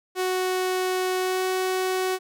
sawtooth tone with pitch glide, 370 to 373 Hz, F#4 to F#4, 0 to +14 cents, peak -19 dBFS, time 0.15-2.19 s, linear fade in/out 50 ms, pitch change +14 cents, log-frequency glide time 1.18-1.44 s, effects none

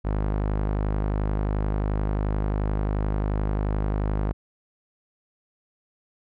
sawtooth tone with low-pass filter, 51.4 Hz, G#1, 17 cents flat, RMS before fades -25 dBFS, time 0.04-4.33 s, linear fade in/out 20 ms, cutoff 1200 Hz, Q 0.79, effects none

